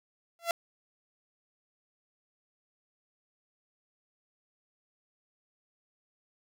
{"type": "tone with exponential growth", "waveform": "sawtooth", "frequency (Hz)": 679, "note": "F5", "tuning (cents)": -49, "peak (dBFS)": -19, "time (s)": [0.39, 0.51], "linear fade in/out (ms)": 1, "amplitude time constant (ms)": 24, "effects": []}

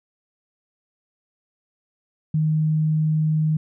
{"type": "tone", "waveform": "sine", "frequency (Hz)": 155.56, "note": "D#3", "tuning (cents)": 0, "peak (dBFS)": -17, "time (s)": [2.34, 3.57], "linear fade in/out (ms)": 5, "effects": []}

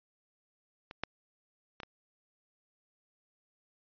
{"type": "clicks", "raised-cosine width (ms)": 0.3, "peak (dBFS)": [-28, -16, -26, -26], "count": 4, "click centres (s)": [0.911, 1.036, 1.802, 1.833], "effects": ["resampled to 11025 Hz"]}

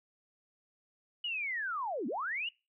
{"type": "linear two-way sweep", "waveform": "sine", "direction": "down then up", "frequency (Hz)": [2960, 207.7, 2960], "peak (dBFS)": -33, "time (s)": [1.24, 2.49], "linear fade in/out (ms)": 5, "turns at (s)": 2.07, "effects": ["noise-tail reverb RT60 0.3 s tail -25 dB re dry"]}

